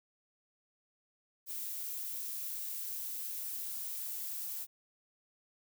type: noise with high-pass filter sweep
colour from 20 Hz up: violet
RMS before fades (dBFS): -40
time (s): 1.46-4.67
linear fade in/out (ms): 50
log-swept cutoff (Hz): 340 to 720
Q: 5
effects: none